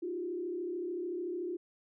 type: tone with frequency modulation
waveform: sine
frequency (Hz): 353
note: F4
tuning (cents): +19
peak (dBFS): -34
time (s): 0.02-1.57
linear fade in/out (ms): 10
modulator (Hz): 33.6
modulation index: 0.87
effects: none